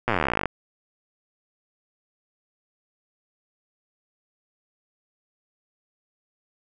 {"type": "slowing click train", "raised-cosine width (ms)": 0.5, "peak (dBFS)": -7, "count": 28, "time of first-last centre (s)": [0.08, 0.457], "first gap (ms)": 8, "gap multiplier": 1.04, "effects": []}